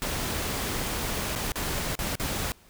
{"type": "noise with dropouts", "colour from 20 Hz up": "pink", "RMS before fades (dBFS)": -30, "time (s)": [0.02, 2.52], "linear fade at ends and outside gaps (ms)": 0, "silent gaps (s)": [[1.352, 1.359], [1.519, 1.557], [1.953, 1.99], [2.154, 2.198]], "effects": ["pink hiss -57 dBFS RMS until 2.69 s"]}